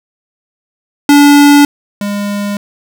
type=tone pair in turn; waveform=square; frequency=288 / 203.6 Hz; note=D4 / G#3; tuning=-34 / -34 cents; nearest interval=tritone; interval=600 cents; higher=first; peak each=-3 / -15 dBFS; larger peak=first; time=1.09-1.65 / 2.01-2.57 s; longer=neither; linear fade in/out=2 ms; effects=none